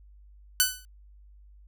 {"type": "tone with exponential decay", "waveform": "5% pulse", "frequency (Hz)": 1499, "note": "F#6", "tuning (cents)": 22, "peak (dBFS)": -5, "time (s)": [0.6, 0.85], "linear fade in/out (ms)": 0, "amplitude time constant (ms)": 54, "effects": ["added 50 Hz sine -50 dBFS peak until 1.67 s"]}